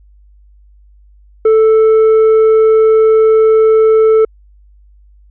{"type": "tone with tanh clipping", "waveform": "triangle", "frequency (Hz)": 440, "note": "A4", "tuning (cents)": 0, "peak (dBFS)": -6, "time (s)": [1.45, 4.25], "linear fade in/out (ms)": 5, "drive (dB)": 9, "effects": ["added 50 Hz sine -41 dBFS peak until 5.3 s"]}